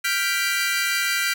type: chord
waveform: sawtooth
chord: G dominant seventh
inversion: third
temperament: equal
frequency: 1396.9 / 1568 / 1975.5 / 2349 Hz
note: F6 / G6 / B6 / D7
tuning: 0 / 0 / 0 / 0 cents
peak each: -23 dBFS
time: 0.04-1.34 s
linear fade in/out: 10 ms
effects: none